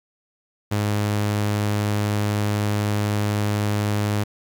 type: tone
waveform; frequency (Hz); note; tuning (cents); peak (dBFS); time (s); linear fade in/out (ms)
sawtooth; 104; G#2; +3; -16; 0.71-4.24; 10
effects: 9-bit